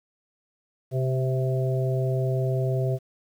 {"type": "harmonic tone with a mistuned harmonic", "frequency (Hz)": 130, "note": "C3", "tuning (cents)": -11, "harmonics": [1, 3, 4, 5], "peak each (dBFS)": [-23, -30, -34, -32], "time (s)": [0.91, 2.99], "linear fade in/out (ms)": 50, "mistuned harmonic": 5, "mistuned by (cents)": 15, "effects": ["9-bit"]}